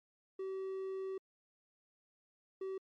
triangle tone bursts at uneven times, 382.5 Hz, G4, 42 cents flat, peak -36 dBFS, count 2, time 0.39-1.18 / 2.61-2.78 s, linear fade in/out 5 ms, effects MP3 48 kbps

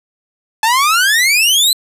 sawtooth exponential sweep, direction up, 861 to 4119 Hz, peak -6 dBFS, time 0.63-1.73 s, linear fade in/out 2 ms, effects resampled to 32000 Hz + 7-bit

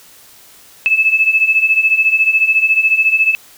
sine beating tone pair, 2600 / 2614 Hz, E7 / E7, -24 / -15 cents, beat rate 14 Hz, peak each -15 / -11 dBFS, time 0.86-3.35 s, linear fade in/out 0 ms, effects white hiss -43 dBFS RMS until 3.57 s

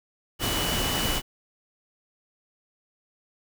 sine tone in noise, 2960 Hz, F#7, in tune, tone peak -31 dBFS, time 0.39-1.22 s, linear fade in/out 50 ms, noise pink, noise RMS -27 dBFS, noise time 0.39-1.22 s, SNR -7 dB, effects none

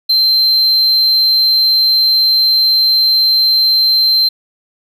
triangle tone, 4122 Hz, C8, 27 cents flat, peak -7 dBFS, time 0.09-4.29 s, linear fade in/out 10 ms, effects none

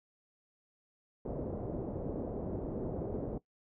white low-pass noise, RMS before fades -38 dBFS, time 1.25-3.38 s, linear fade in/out 5 ms, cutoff 530 Hz, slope 24 dB/octave, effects noise-tail reverb RT60 0.1 s tail -18 dB re dry

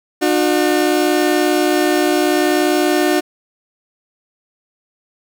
30% pulse tone pair together, 301.3 / 361.9 Hz, D4 / F#4, +44 / -38 cents, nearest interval minor third, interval 318 cents, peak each -13 dBFS, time 0.21-3.21 s, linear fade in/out 20 ms, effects none

